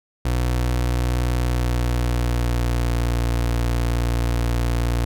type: tone with pitch glide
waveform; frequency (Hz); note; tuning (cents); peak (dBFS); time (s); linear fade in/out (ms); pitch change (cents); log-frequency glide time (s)
30% pulse; 61 to 58.89; B1 to A#1; -21 to +18; -16; 0.25-5.05; 5; -61; 1.25-3.16
effects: none